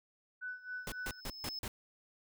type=tone with tremolo; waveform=sine; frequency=1495 Hz; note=F#6; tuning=17 cents sharp; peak=-38 dBFS; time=0.41-1.21 s; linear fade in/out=20 ms; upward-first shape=sine; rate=3.7 Hz; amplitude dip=85%
type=tone with exponential growth; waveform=triangle; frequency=5210 Hz; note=E8; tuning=21 cents flat; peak=-37 dBFS; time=0.48-1.59 s; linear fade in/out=2 ms; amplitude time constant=240 ms
type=noise bursts; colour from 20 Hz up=pink; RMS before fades=-40 dBFS; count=5; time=0.87-1.68 s; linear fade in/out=2 ms; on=50 ms; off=140 ms
effects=none